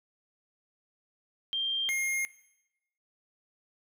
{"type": "tone pair in turn", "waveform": ["sine", "square"], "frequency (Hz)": [3179, 2135], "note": ["G7", "C7"], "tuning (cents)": [24, 34], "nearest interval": "perfect fifth", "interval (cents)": 690, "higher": "first", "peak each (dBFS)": -28, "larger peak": "neither", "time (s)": [[1.53, 1.89], [1.89, 2.25]], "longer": "neither", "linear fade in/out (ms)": 0, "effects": ["noise-tail reverb RT60 0.9 s tail -19 dB re dry"]}